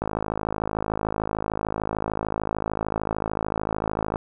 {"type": "click train", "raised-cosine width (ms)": 1, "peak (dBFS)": -11, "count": 222, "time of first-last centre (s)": [0.02, 4.159], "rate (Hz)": 53.4, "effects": []}